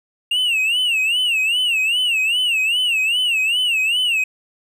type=tone with vibrato; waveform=triangle; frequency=2765 Hz; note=F7; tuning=18 cents flat; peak=-14 dBFS; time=0.31-4.24 s; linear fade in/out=5 ms; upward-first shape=sine; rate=2.5 Hz; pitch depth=160 cents each way; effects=none